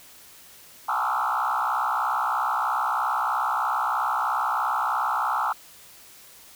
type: tone with frequency modulation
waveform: sine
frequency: 1084 Hz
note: C#6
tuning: 39 cents flat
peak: -21 dBFS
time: 0.88-5.53 s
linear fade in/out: 10 ms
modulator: 63.1 Hz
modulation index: 4.8
effects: tanh soft clip ceiling -17 dBFS + white hiss -49 dBFS RMS until 6.55 s

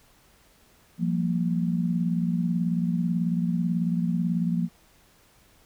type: tone cluster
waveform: sine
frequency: 173.1 / 191.4 / 231.2 Hz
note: F3 / G3 / A#3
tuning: -15 / -41 / -14 cents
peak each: -24 / -33 / -28 dBFS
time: 0.98-4.69 s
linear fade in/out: 50 ms
effects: pink hiss -59 dBFS RMS until 5.65 s

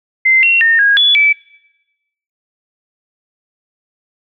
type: tone with pitch steps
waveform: sine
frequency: 2075 / 2732 / 1827 / 1638 / 3423 / 2307 Hz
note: C7 / F7 / A#6 / G#6 / A7 / D7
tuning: -15 / -39 / -35 / -24 / -48 / -31 cents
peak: -7 dBFS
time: 0.25-1.33 s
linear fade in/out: 10 ms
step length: 180 ms
effects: noise-tail reverb RT60 1.0 s tail -23 dB re dry

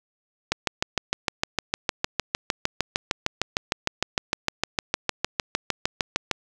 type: click train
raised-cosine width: 0.2 ms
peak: -4 dBFS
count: 39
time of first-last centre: 0.52-6.313 s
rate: 6.56 Hz
effects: none

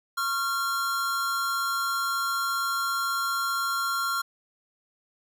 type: tone pair together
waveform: square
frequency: 1093.8 / 1379 Hz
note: C#6 / F6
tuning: -23 / -22 cents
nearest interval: major third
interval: 401 cents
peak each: -33 / -27 dBFS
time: 0.17-4.22 s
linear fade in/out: 10 ms
effects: none

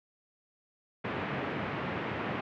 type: band-pass noise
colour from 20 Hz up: pink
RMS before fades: -35 dBFS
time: 1.04-2.41 s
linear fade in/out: 10 ms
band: 110 to 2500 Hz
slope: 24 dB/octave
effects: none

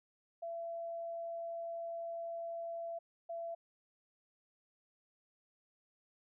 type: tone bursts at uneven times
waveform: sine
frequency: 673 Hz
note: E5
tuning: 36 cents sharp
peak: -39 dBFS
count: 2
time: 0.42-2.99 / 3.29-3.55 s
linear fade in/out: 10 ms
effects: none

